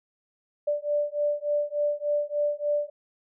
sine beating tone pair, 586 / 589.4 Hz, D5 / D5, -4 / +6 cents, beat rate 3.4 Hz, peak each -27 dBFS, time 0.67-2.9 s, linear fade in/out 10 ms, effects none

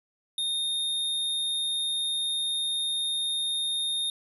square tone, 3676 Hz, A#7, 25 cents flat, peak -27 dBFS, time 0.38-4.1 s, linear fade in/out 2 ms, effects resampled to 32000 Hz

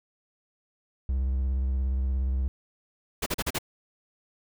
triangle tone with vibrato, 65.41 Hz, C2, in tune, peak -22 dBFS, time 1.09-2.48 s, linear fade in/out 0 ms, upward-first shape sine, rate 17 Hz, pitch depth 62 cents each way
pink noise bursts, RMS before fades -28 dBFS, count 5, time 3.22-3.587 s, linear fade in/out 10 ms, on 43 ms, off 38 ms
effects none

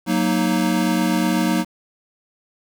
square chord, D# minor, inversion first, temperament equal, 185 / 233.1 / 311.1 Hz, F#3 / A#3 / D#4, 0 / 0 / 0 cents, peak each -22 dBFS, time 0.06-1.65 s, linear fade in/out 50 ms, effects 7-bit

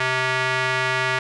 square tone with band-pass filter, 129.2 Hz, C3, 21 cents flat, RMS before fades -22 dBFS, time 0-1.19 s, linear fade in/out 5 ms, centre 1900 Hz, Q 1.4, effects resampled to 24000 Hz

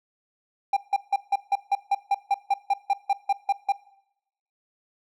triangle tone bursts, 797 Hz, G5, 28 cents sharp, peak -16 dBFS, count 16, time 0.73-3.722 s, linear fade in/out 5 ms, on 37 ms, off 160 ms, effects noise-tail reverb RT60 0.8 s tail -20 dB re dry

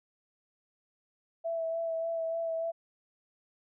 sine tone with vibrato, 659.3 Hz, E5, in tune, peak -30 dBFS, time 1.44-2.72 s, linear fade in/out 20 ms, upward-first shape sine, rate 3.4 Hz, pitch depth 19 cents each way, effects none

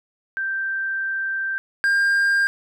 sine / triangle tone pair in turn, 1568 / 1601.9 Hz, G6 / G6, 0 / +37 cents, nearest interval unison, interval 37 cents, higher second, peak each -22 / -14 dBFS, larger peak second, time 0.37-1.58 / 1.84-2.47 s, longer first, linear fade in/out 0 ms, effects none

